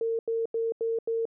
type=tone bursts; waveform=sine; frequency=455.7 Hz; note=A#4; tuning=39 cents flat; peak=-25 dBFS; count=5; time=0.01-1.254 s; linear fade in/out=2 ms; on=180 ms; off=86 ms; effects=none